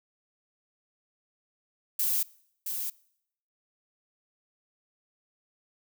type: noise with echo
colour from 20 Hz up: violet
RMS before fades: -27 dBFS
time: 1.99-2.23 s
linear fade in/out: 5 ms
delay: 670 ms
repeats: 1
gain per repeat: -6 dB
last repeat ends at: 2.9 s
effects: noise-tail reverb RT60 0.7 s tail -23 dB re dry